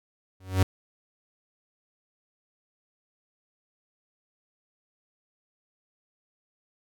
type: tone with exponential growth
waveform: 45% pulse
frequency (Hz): 93.7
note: F#2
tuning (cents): +22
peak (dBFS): -15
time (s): 0.4-0.63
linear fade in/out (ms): 5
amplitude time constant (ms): 50
effects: none